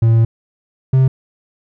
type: tone pair in turn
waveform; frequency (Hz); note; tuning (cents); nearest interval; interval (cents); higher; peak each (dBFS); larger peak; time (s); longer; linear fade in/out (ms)
triangle; 113.9 / 131.57; A#2 / C3; -40 / +10; major second; 250; second; -6; neither; 0.02-0.25 / 0.93-1.08; first; 5
effects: none